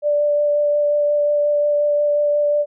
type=tone with vibrato; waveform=sine; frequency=587.3 Hz; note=D5; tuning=in tune; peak=-14 dBFS; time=0.02-2.66 s; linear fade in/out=50 ms; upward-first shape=sine; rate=5.6 Hz; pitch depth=9 cents each way; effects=none